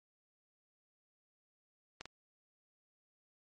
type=clicks; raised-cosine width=0.2 ms; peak=-26 / -28 dBFS; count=2; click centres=2.01 / 2.056 s; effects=MP3 48 kbps